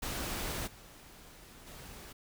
pink noise with level steps, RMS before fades -37 / -54 / -49 dBFS, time 0.02-2.13 s, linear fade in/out 10 ms, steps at 0.66 / 1.66 s, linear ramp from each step 20 ms, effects none

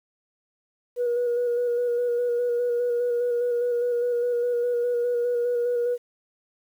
sine tone with vibrato, 482.5 Hz, B4, 40 cents flat, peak -20 dBFS, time 0.96-5.98 s, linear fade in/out 50 ms, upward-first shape square, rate 4.9 Hz, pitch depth 19 cents each way, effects tanh soft clip ceiling -18 dBFS + 9-bit

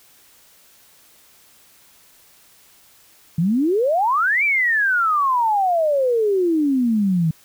sine exponential two-way sweep, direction up then down, 155.4 to 2378 to 155.4 Hz, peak -15 dBFS, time 3.38-7.31 s, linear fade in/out 5 ms, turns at 4.44 s, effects white hiss -52 dBFS RMS until 7.44 s

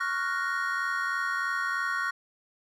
triangle chord, Gb major seventh, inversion second, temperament equal, 1108.7 / 1396.9 / 1480 / 1864.7 Hz, Db6 / F6 / Gb6 / Bb6, 0 / 0 / 0 / 0 cents, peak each -31 dBFS, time 0-2.11 s, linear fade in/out 10 ms, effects none

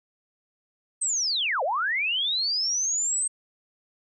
sine linear two-way sweep, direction down then up, 8372 to 489.2 to 8372 Hz, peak -23 dBFS, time 1.01-3.28 s, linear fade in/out 10 ms, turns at 1.63 s, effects none

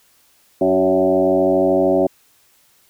sine tone with frequency modulation, 468 Hz, A#4, 7 cents sharp, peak -12 dBFS, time 0.61-2.07 s, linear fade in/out 5 ms, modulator 93 Hz, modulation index 2.4, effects white hiss -56 dBFS RMS until 2.89 s

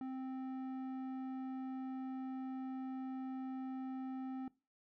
square tone with low-pass filter, 261.6 Hz, C4, in tune, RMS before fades -43 dBFS, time 0.01-4.48 s, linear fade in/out 2 ms, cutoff 990 Hz, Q 0.67, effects noise-tail reverb RT60 0.3 s tail -21 dB re dry

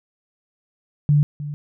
sine tone with echo, 146.83 Hz, D3, in tune, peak -12 dBFS, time 1.09-1.23 s, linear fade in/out 0 ms, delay 310 ms, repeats 1, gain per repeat -14 dB, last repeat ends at 1.54 s, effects none

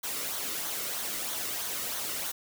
white noise with flanger, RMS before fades -34 dBFS, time 0.03-2.32 s, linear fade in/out 10 ms, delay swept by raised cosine 0.39 to 1.25 ms, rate 3.1 Hz, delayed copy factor -0.5, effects none

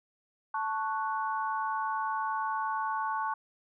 sine chord, F# minor, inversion first, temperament equal, 880 / 1108.7 / 1480 Hz, A5 / C#6 / F#6, 0 / 0 / 0 cents, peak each -32 / -33 / -38 dBFS, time 0.54-3.34 s, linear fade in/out 5 ms, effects none

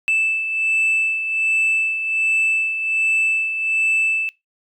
sine beating tone pair, 2637 / 2638.3 Hz, E7 / E7, 0 / +1 cents, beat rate 1.3 Hz, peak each -16 / -23 dBFS, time 0.08-4.29 s, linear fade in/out 0 ms, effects noise-tail reverb RT60 0.2 s tail -22 dB re dry + tanh soft clip ceiling -13 dBFS

